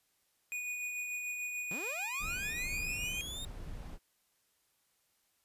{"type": "tone with tremolo", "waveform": "square", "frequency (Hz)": 2467, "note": "D#7", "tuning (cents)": -15, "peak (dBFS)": -36, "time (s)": [0.52, 3.21], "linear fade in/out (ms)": 0, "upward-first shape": "sine", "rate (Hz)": 6.8, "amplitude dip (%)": 30}
{"type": "linear sweep", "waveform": "sawtooth", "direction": "up", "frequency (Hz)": [146.83, 3729], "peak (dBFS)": -38, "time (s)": [1.71, 3.45], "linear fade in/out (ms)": 2}
{"type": "noise", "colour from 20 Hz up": "brown", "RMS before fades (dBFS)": -44, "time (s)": [2.19, 3.99], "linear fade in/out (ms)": 50}
{"effects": ["white hiss -75 dBFS RMS until 5.44 s", "resampled to 32000 Hz"]}